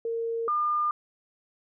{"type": "tone pair in turn", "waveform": "sine", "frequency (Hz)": [459.5, 1206], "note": ["A#4", "D6"], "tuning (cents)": [-25, 46], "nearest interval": "octave + perfect fourth", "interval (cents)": 1671, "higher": "second", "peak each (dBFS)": [-27, -23], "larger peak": "second", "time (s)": [[0.05, 0.48], [0.48, 0.91]], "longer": "neither", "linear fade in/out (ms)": 2, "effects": []}